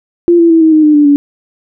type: tone with pitch steps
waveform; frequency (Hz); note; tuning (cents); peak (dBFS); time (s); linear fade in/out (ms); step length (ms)
sine; 345 / 336 / 327.1 / 318.6 / 310.2 / 302.1 / 294.2 / 286.4; F4 / E4 / E4 / D#4 / D#4 / D4 / D4 / D4; -21 / +33 / -13 / +41 / -5 / +49 / +3 / -43; -3; 0.28-1.16; 0; 110
effects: none

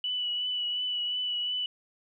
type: tone with vibrato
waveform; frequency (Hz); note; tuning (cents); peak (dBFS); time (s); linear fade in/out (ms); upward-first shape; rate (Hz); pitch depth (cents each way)
sine; 2960; F#7; 0; -28; 0.04-1.66; 2; triangle; 2.8; 24
effects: none

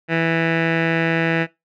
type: tone with low-pass filter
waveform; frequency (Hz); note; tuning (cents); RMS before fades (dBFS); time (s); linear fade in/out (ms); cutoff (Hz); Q
15% pulse; 164.7; E3; -1; -19; 0.08-1.47; 50; 2200; 6.3
effects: noise-tail reverb RT60 0.2 s tail -20 dB re dry

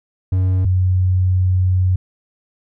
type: tone pair in turn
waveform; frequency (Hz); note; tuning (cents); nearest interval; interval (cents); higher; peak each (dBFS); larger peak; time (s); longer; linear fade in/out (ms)
triangle / sine; 93 / 92.2; F#2 / F#2; +9 / -6; unison; 15; first; -11 / -12; first; 0.32-0.65 / 0.65-1.96; second; 5
effects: none

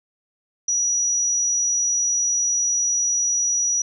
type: tone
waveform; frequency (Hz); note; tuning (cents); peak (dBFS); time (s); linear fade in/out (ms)
sine; 5830; F#8; -26; -18; 0.68-3.82; 5
effects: none

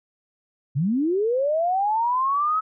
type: linear sweep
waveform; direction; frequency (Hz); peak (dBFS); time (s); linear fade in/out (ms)
sine; up; 123.47 to 1296; -19; 0.75-2.61; 20
effects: none

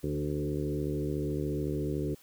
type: harmonic tone with a mistuned harmonic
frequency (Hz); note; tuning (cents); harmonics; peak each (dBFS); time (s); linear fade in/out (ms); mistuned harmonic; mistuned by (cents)
73.8; D2; +9; 1 / 2 / 3 / 4 / 5 / 6 / 7; -38 / -34 / -43 / -35 / -36 / -39 / -44; 0.03-2.15; 10; 5; +17
effects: white hiss -59 dBFS RMS until 2.22 s

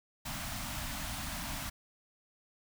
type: band-stop noise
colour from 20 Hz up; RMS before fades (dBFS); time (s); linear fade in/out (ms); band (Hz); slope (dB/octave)
pink; -39; 0.25-1.7; 10; 300 to 600; 96
effects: none

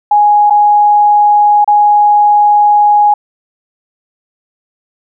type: tone with dropouts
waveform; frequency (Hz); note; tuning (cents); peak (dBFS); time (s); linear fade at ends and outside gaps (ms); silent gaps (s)
sine; 830.6; G#5; 0; -4; 0.11-3.14; 5; 0.499-0.505 / 1.645-1.676
effects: none

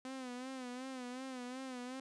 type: tone with vibrato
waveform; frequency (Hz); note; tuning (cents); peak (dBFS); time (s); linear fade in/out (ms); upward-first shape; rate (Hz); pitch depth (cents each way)
sawtooth; 255.2; C4; -43; -39; 0.05-2; 2; sine; 2.7; 70
effects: resampled to 22050 Hz

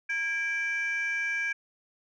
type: tone pair together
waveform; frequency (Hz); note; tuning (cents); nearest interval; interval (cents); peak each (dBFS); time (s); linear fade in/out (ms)
sine; 1634 / 2335; G#6 / D7; -29 / -11; tritone; 618; -28; 0.09-1.53; 10
effects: tanh soft clip ceiling -24 dBFS

